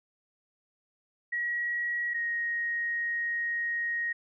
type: tone pair in turn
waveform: sine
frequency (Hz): 1911 / 1876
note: A#6 / A#6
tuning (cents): +43 / +11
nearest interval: unison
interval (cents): 32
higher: first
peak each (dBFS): -28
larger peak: neither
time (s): 1.32-2.14 / 2.14-4.13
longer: second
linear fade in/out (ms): 10
effects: none